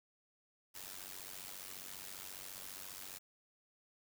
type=noise with amplitude modulation; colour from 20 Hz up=white; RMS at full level=-45 dBFS; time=0.74-3.19 s; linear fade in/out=20 ms; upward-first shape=sine; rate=94.7 Hz; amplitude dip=85%; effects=none